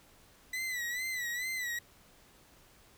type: tone with vibrato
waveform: 40% pulse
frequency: 1983 Hz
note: B6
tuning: 7 cents sharp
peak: -33 dBFS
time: 0.53-1.79 s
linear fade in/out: 5 ms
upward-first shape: sine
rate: 2.3 Hz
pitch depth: 83 cents each way
effects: pink hiss -61 dBFS RMS until 2.97 s